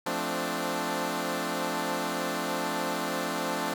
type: chord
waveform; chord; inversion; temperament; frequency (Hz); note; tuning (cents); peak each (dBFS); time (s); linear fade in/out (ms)
10% pulse; D minor seventh; first; equal with one note detuned; 174.61 / 220 / 260.3 / 293.7; F3 / A3 / C4 / D4; 0 / 0 / -9 / 0; -27 / -27 / -26 / -25; 0.06-3.74; 5
effects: none